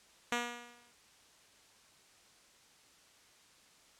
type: tone with exponential decay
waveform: 5% pulse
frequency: 240 Hz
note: B3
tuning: 49 cents flat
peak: -18 dBFS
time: 0.32-0.92 s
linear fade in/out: 2 ms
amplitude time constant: 130 ms
effects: white hiss -63 dBFS RMS until 3.99 s + low-pass 8000 Hz 12 dB/octave